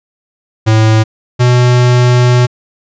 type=tone pair in turn; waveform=square; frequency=110 / 123.47 Hz; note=A2 / B2; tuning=0 / 0 cents; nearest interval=major second; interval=200 cents; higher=second; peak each=-6 dBFS; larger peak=neither; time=0.66-1.04 / 1.39-2.47 s; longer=second; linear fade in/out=20 ms; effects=resampled to 16000 Hz